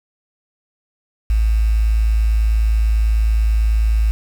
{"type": "tone with quantisation", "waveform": "sine", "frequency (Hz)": 54.6, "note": "A1", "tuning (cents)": -13, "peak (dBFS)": -12, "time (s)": [1.3, 4.11], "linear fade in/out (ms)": 0, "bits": 6, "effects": []}